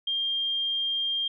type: tone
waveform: sine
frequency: 3202 Hz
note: G7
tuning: 36 cents sharp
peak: -25 dBFS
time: 0.07-1.28 s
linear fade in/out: 5 ms
effects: none